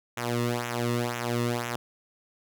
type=tone with flanger; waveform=sawtooth; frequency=119.7 Hz; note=A#2; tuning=46 cents sharp; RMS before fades=-29 dBFS; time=0.17-1.76 s; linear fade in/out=5 ms; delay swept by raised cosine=0.21 to 1.31 ms; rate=2 Hz; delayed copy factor=-0.8; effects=none

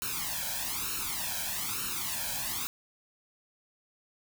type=noise with flanger; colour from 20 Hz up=white; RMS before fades=-34 dBFS; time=0.02-2.67 s; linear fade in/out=0 ms; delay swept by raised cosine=0.73 to 1.26 ms; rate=1.1 Hz; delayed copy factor=+0.95; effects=none

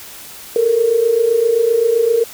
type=tone pair together; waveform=sine; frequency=438.5 / 466.2 Hz; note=A4 / A#4; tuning=-6 / 0 cents; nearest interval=minor second; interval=106 cents; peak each=-17 / -12 dBFS; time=0.56-2.24 s; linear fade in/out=2 ms; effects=white hiss -35 dBFS RMS until 2.33 s

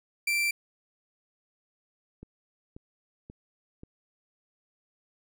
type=tone; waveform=40% pulse; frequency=2349 Hz; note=D7; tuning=in tune; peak=-24 dBFS; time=0.27-0.51 s; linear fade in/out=5 ms
type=click train; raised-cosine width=3 ms; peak=-31 dBFS; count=4; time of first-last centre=2.23-3.834 s; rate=1.87 Hz
effects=none

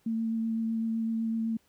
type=tone with vibrato; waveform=sine; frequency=225.3 Hz; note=A3; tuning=41 cents sharp; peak=-27 dBFS; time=0.06-1.57 s; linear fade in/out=5 ms; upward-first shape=triangle; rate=7.9 Hz; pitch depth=15 cents each way; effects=pink hiss -68 dBFS RMS until 1.68 s + high-pass 60 Hz 12 dB/octave

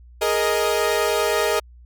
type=chord; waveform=sawtooth; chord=Ab suspended second; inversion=none; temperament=equal with one note detuned; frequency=416.7 / 466.2 / 622.3 Hz; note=Ab4 / Bb4 / Eb5; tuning=+6 / 0 / 0 cents; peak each=-19 dBFS; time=0.21-1.6 s; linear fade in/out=10 ms; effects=added 60 Hz sine -43 dBFS peak until 1.85 s

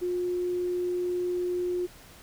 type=tone; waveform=sine; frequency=357.2 Hz; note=F4; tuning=39 cents sharp; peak=-26 dBFS; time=0.01-1.87 s; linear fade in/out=20 ms; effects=pink hiss -51 dBFS RMS until 2.22 s

